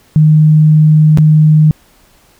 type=tone with dropouts; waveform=sine; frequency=154.2 Hz; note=D#3; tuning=15 cents flat; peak=-3 dBFS; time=0.16-1.71 s; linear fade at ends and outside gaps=0 ms; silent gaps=1.174-1.185 s; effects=pink hiss -48 dBFS RMS until 2.39 s